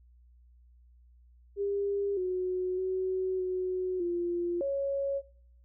sine tone with pitch steps, 401.4 / 367.3 / 374.2 / 368.9 / 347.8 / 554 Hz, G4 / F#4 / F#4 / F#4 / F4 / C#5, +41 / -13 / +20 / -5 / -7 / -1 cents, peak -28 dBFS, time 1.56-5.22 s, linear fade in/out 50 ms, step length 610 ms, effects noise-tail reverb RT60 0.7 s tail -21 dB re dry + added 60 Hz sine -56 dBFS peak until 5.64 s

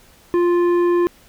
triangle tone with tanh clipping, 349.2 Hz, F4, in tune, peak -15 dBFS, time 0.34-1.07 s, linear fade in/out 0 ms, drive 14 dB, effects pink hiss -50 dBFS RMS until 1.28 s

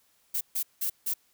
violet noise bursts at uneven times, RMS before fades -29 dBFS, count 4, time 0.34-0.41 / 0.55-0.63 / 0.81-0.9 / 1.06-1.14 s, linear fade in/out 10 ms, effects white hiss -67 dBFS RMS until 1.33 s

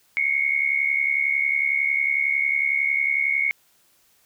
sine tone pair together, 2157 / 2228 Hz, C#7 / C#7, -48 / +8 cents, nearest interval minor second, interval 56 cents, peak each -22 dBFS, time 0.17-3.51 s, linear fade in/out 0 ms, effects white hiss -61 dBFS RMS until 4.25 s

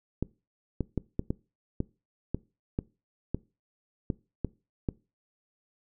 clicks, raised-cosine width 3 ms, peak -15 dBFS, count 12, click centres 0.226 / 0.807 / 0.977 / 1.194 / 1.305 / 1.804 / 2.346 / 2.789 / 3.346 / 4.102 / 4.447 / 4.888 s, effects noise-tail reverb RT60 0.3 s tail -22 dB re dry

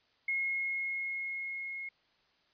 sine tone with level ramp, 2161 Hz, C#7, 45 cents flat, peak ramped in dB -29 to -38 dBFS, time 0.28-1.89 s, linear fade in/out 5 ms, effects white hiss -70 dBFS RMS until 2.53 s + resampled to 11025 Hz

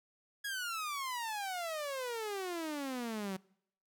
sawtooth exponential sweep, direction down, 1676 to 185 Hz, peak -33 dBFS, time 0.44-3.37 s, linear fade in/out 10 ms, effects noise-tail reverb RT60 0.7 s tail -24 dB re dry

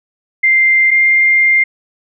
sine tone pair in turn, 2093 / 2106 Hz, C7 / C7, 0 / +11 cents, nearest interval unison, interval 11 cents, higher second, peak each -7 dBFS, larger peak neither, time 0.43-0.91 / 0.91-1.64 s, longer second, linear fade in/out 10 ms, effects none

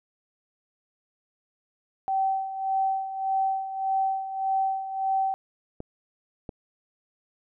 sine tone with tremolo, 771 Hz, G5, 29 cents flat, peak -21 dBFS, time 2.08-5.34 s, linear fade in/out 0 ms, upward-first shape sine, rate 1.7 Hz, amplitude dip 70%
clicks, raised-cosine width 2 ms, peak -22 dBFS, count 2, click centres 5.804 / 6.492 s
effects none

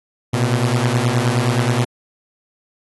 sawtooth beating tone pair, 116.7 / 126.2 Hz, A#2 / B2, +2 / +38 cents, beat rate 9.5 Hz, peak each -14 dBFS, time 0.33-1.85 s, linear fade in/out 10 ms, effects AAC 32 kbps

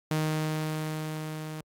sawtooth tone with level ramp, 155.56 Hz, D#3, in tune, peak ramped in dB -21 to -32 dBFS, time 0.11-1.61 s, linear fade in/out 2 ms, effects AAC 64 kbps

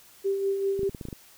sine tone with tremolo, 392.6 Hz, G4, 3 cents sharp, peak -22 dBFS, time 0.24-0.9 s, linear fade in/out 20 ms, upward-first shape sine, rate 5.1 Hz, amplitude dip 45%
clicks, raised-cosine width 3 ms, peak -23 dBFS, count 8, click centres 0.793 / 0.832 / 0.894 / 0.948 / 1.012 / 1.053 / 1.086 / 1.128 s
effects white hiss -54 dBFS RMS until 1.37 s

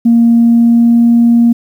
sine tone with pitch glide, 233.1 to 234.9 Hz, A#3 to A#3, 0 to +13 cents, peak -3 dBFS, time 0.05-1.53 s, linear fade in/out 10 ms, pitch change +13 cents, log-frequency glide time 0.32-1.09 s, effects tanh soft clip ceiling 0 dBFS + 7-bit

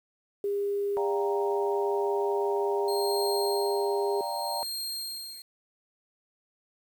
sine tone, 403.5 Hz, G#4, 50 cents flat, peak -26 dBFS, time 0.44-4.21 s, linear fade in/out 2 ms
sine chord, G minor seventh, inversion second, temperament equal, 587.3 / 698.5 / 784 / 932.3 Hz, D5 / F5 / G5 / Bb5, 0 / 0 / 0 / 0 cents, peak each -36 / -37 / -37 / -33 dBFS, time 0.97-4.63 s, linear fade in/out 0 ms
sawtooth tone with tremolo, 4211 Hz, C8, 10 cents sharp, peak -29 dBFS, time 2.88-5.42 s, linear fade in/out 2 ms, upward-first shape sine, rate 0.65 Hz, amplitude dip 80%
effects 9-bit

